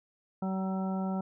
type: harmonic tone with a mistuned harmonic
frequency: 190 Hz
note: F#3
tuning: 46 cents sharp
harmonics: 1 / 2 / 3 / 4 / 5 / 7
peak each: -30 / -43 / -42 / -40 / -45 / -46 dBFS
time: 0.42-1.21 s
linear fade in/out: 5 ms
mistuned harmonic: 5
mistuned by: -15 cents
effects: none